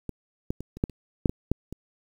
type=clicks; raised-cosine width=3 ms; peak=-19 / -14 / -23 / -27 / -10 / -29 / -6 / -15 / -9 / -23 dBFS; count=10; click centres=0.093 / 0.505 / 0.606 / 0.77 / 0.839 / 0.897 / 1.258 / 1.295 / 1.516 / 1.726 s; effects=8-bit